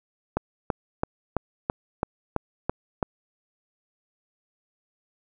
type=click train; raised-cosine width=1 ms; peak=-9 dBFS; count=9; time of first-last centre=0.37-3.028 s; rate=3.01 Hz; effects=none